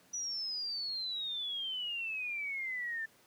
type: exponential sweep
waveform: sine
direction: down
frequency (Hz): 5920 to 1769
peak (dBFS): -35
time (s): 0.13-3.06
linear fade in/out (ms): 10
effects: pink hiss -64 dBFS RMS until 3.26 s + high-pass 150 Hz 12 dB/octave